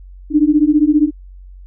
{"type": "beating tone pair", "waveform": "sine", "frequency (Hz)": [292.7, 307.7], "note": ["D4", "D#4"], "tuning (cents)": [-6, -19], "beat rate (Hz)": 15, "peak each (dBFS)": -12, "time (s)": [0.3, 1.11], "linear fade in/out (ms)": 50, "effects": ["added 46 Hz sine -34 dBFS peak until 1.66 s"]}